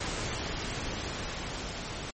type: noise with level ramp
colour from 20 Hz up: pink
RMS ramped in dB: -33 to -38 dBFS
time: 0-2.11 s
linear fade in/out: 10 ms
effects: MP3 32 kbps